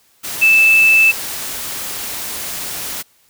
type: tone in noise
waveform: sine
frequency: 2634 Hz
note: E7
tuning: 2 cents flat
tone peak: -7 dBFS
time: 0.41-1.12 s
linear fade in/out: 20 ms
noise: white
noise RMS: -25 dBFS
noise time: 0.23-3.03 s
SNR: +15 dB
effects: white hiss -55 dBFS RMS until 3.29 s